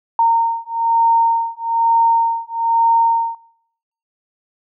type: beating tone pair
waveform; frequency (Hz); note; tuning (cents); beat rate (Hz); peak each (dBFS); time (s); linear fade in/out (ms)
sine; 919 / 920.1; A#5 / A#5; -25 / -23; 1.1; -16; 0.19-3.35; 2
effects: noise-tail reverb RT60 0.8 s tail -23 dB re dry